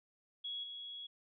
sine tone with level steps, 3339 Hz, G#7, 9 cents sharp, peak -39 / -44 dBFS, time 0.44-1.07 s, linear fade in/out 10 ms, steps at 0.63 s, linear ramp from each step 10 ms, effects none

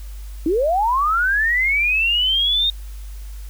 sine linear sweep, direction up, 294.5 to 3703 Hz, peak -15 dBFS, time 0.46-2.7 s, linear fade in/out 2 ms, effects added 50 Hz sine -30 dBFS peak until 3.49 s + white hiss -48 dBFS RMS until 3.49 s

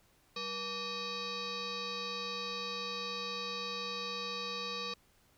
sine tone with frequency modulation, 2503 Hz, D#7, 10 cents sharp, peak -36 dBFS, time 0.36-4.94 s, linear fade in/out 5 ms, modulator 674 Hz, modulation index 3.5, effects pink hiss -68 dBFS RMS until 5.37 s

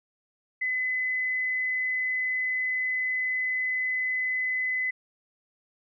sine tone, 2019 Hz, B6, 38 cents sharp, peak -25 dBFS, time 0.61-4.91 s, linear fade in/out 10 ms, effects none

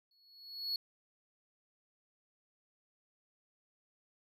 triangle tone with exponential growth, 4367 Hz, C#8, 27 cents flat, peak -30 dBFS, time 0.11-0.76 s, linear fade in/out 2 ms, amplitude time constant 140 ms, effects none

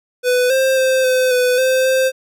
square tone with pitch steps, 497.6 / 528 / 522 / 512 / 498.9 / 519 / 523 Hz, B4 / C5 / C5 / C5 / B4 / C5 / C5, +13 / +16 / -4 / -38 / +17 / -14 / -1 cents, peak -13 dBFS, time 0.23-2.12 s, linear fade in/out 50 ms, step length 270 ms, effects none

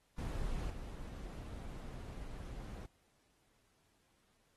brown noise with level steps, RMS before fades -40 / -46 dBFS, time 0.18-2.86 s, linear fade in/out 5 ms, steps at 0.7 s, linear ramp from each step 5 ms, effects pink hiss -75 dBFS RMS until 4.56 s + AAC 32 kbps

